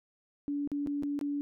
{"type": "tone with dropouts", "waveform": "sine", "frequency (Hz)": 287.2, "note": "D4", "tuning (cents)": -39, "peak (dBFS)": -30, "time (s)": [0.48, 1.41], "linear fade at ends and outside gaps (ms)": 0, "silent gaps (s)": [[0.675, 0.717], [0.863, 0.872], [1.025, 1.034], [1.191, 1.212]], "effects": []}